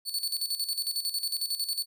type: tone with tremolo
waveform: sawtooth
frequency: 4458 Hz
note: C#8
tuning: 9 cents sharp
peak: -24 dBFS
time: 0.05-1.86 s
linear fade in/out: 50 ms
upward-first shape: square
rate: 11 Hz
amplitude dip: 70%
effects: none